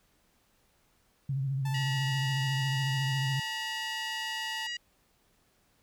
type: tone with vibrato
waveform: sine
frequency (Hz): 135.4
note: C#3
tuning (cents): -40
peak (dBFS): -28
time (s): 1.29-3.4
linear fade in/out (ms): 5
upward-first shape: sine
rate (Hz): 14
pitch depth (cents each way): 59
type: tone with pitch glide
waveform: sawtooth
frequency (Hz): 880 to 886.6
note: A5 to A5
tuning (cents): 0 to +13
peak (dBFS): -35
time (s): 1.65-4.67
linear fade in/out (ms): 5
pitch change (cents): +13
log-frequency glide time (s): 1.82-2.95
type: harmonic tone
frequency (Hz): 960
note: B5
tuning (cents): -49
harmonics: 2 / 3 / 4 / 5 / 6 / 7 / 8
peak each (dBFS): -37 / -37 / -50 / -44 / -52 / -52 / -54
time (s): 1.74-4.77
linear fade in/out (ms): 5
effects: pink hiss -69 dBFS RMS until 5.82 s